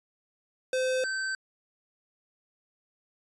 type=tone pair in turn; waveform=square; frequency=515 / 1546.6 Hz; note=C5 / G6; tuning=-28 / -24 cents; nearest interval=octave + perfect fifth; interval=1904 cents; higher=second; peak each=-26 / -30 dBFS; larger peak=first; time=0.73-1.04 / 1.04-1.35 s; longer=neither; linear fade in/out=2 ms; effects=resampled to 22050 Hz